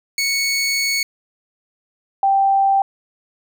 20% pulse / sine tone pair in turn, 2217 / 783.8 Hz, C#7 / G5, 0 / 0 cents, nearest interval octave + tritone, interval 1800 cents, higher first, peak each -12 dBFS, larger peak neither, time 0.18-1.03 / 2.23-2.82 s, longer first, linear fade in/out 2 ms, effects none

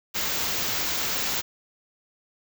white band-stop noise, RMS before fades -27 dBFS, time 0.14-1.42 s, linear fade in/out 20 ms, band 7500 to 14000 Hz, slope 96 dB/octave, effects none

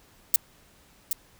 violet noise with echo, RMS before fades -18 dBFS, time 0.34-0.36 s, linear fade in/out 2 ms, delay 770 ms, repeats 1, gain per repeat -8 dB, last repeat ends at 1.13 s, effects pink hiss -58 dBFS RMS until 1.39 s

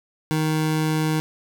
25% pulse tone, 156.2 Hz, D#3, 7 cents sharp, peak -16 dBFS, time 0.31-1.2 s, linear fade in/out 0 ms, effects none

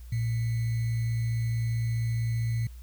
sine tone with sample-and-hold, 115.4 Hz, A#2, 17 cents flat, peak -25 dBFS, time 0.12-2.67 s, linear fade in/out 5 ms, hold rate 2100 Hz, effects added 60 Hz sine -41 dBFS peak until 2.82 s + white hiss -60 dBFS RMS until 2.82 s

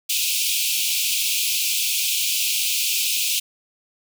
pink high-pass noise, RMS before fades -22 dBFS, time 0.09-3.4 s, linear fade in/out 10 ms, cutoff 2400 Hz, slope 96 dB/octave, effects none

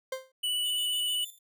40% pulse tone with exponential decay, 523.3 Hz, C5, in tune, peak -28 dBFS, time 0.12-0.32 s, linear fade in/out 5 ms, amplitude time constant 42 ms
square tone with vibrato, 2960 Hz, F#7, in tune, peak -28 dBFS, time 0.43-1.25 s, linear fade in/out 10 ms, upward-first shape triangle, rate 15 Hz, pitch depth 16 cents each way
5% pulse tone with tremolo, 3540 Hz, A7, 10 cents sharp, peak -34 dBFS, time 0.63-1.39 s, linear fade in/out 50 ms, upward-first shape square, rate 6.7 Hz, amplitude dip 70%
effects none

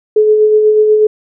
sine tone with tremolo, 427.8 Hz, A4, 49 cents flat, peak -4 dBFS, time 0.16-1.07 s, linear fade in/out 5 ms, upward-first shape sine, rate 8.2 Hz, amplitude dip 35%, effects none

